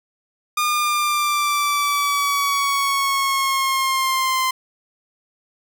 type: linear sweep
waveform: sawtooth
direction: down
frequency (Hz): 1215 to 1037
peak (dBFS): -14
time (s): 0.57-4.51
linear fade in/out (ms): 5
effects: none